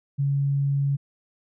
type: tone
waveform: sine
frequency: 140 Hz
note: C#3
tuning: 18 cents sharp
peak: -20 dBFS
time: 0.18-0.97 s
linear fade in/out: 20 ms
effects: none